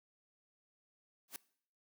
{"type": "noise with exponential growth", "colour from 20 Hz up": "white", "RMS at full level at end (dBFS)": -39, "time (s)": [1.28, 1.36], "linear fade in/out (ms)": 2, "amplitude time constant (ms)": 17, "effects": ["noise-tail reverb RT60 0.6 s tail -21 dB re dry", "high-pass 150 Hz 12 dB/octave"]}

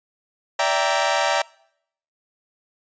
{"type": "chord", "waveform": "sawtooth", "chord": "E half-diminished seventh", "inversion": "third", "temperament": "equal with one note detuned", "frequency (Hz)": [580.2, 659.3, 784, 932.3], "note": ["D5", "E5", "G5", "Bb5"], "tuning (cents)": [-21, 0, 0, 0], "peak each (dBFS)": -20, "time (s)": [0.59, 1.42], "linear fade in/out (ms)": 5, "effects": ["noise-tail reverb RT60 0.7 s tail -24 dB re dry", "resampled to 16000 Hz"]}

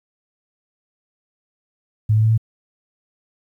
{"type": "tone with pitch steps", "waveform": "sine", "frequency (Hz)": [107.6, 109.1, 110.63, 112.17], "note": ["A2", "A2", "A2", "A2"], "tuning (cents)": [-38, -14, 10, 34], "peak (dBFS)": -12, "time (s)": [2.09, 2.378], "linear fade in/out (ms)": 10, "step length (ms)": 72, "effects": ["9-bit"]}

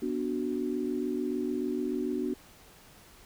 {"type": "chord", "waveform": "sine", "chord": "B minor", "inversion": "none", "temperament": "equal", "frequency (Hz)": [246.9, 293.7, 370], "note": ["B3", "D4", "F#4"], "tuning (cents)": [0, 0, 0], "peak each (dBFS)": -33, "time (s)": [0.02, 2.34], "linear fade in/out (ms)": 5, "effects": ["pink hiss -55 dBFS RMS until 3.25 s"]}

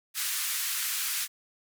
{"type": "band-pass noise", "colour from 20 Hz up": "white", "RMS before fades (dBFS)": -31, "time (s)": [0.14, 1.28], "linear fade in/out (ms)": 50, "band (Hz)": [1300, 16000], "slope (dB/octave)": 24, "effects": []}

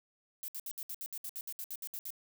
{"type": "noise bursts", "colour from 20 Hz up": "violet", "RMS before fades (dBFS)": -41, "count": 15, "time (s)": [0.43, 2.105], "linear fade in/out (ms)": 0, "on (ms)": 51, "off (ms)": 65, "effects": []}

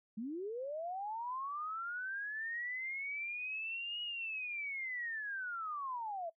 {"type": "linear two-way sweep", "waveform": "sine", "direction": "up then down", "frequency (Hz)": [204.3, 2905, 641], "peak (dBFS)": -38, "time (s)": [0.17, 6.3], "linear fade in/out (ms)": 10, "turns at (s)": 4.02, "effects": ["noise-tail reverb RT60 0.1 s tail -22 dB re dry"]}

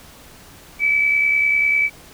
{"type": "tone with amplitude modulation", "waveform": "sine", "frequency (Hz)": 2299, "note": "D7", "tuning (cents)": -37, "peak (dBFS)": -12, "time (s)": [0.79, 1.9], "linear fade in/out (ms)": 50, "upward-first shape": "sine", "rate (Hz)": 70, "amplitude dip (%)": 45, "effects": ["pink hiss -44 dBFS RMS until 2.13 s"]}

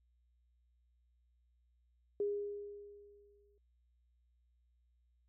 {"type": "tone with exponential decay", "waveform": "sine", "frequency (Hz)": 408.7, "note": "G#4", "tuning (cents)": -28, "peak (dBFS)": -31, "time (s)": [2.2, 3.58], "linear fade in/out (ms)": 2, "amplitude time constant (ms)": 300, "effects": ["added 60 Hz sine -70 dBFS peak until 5.28 s"]}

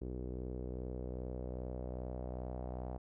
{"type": "tone with low-pass filter sweep", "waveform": "sawtooth", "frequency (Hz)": 62.5, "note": "B1", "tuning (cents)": 21, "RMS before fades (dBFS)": -42, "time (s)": [0.01, 2.98], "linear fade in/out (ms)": 10, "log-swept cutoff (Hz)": [390, 720], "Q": 2.9, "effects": []}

